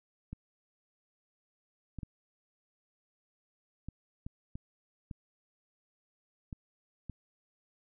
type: clicks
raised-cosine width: 5 ms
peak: -28 dBFS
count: 9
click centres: 0.33 / 1.987 / 2.032 / 3.886 / 4.265 / 4.555 / 5.112 / 6.528 / 7.097 s
effects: none